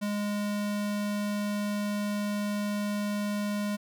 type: tone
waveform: square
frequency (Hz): 206.3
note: G#3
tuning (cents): -11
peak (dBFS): -29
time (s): 0.01-3.77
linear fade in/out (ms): 20
effects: none